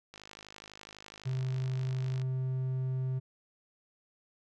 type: click train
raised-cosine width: 0.2 ms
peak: -30 dBFS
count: 109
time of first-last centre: 0.14-2.217 s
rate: 52 Hz
type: tone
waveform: triangle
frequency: 130 Hz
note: C3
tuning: 11 cents flat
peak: -28 dBFS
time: 1.25-3.2 s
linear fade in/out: 20 ms
effects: none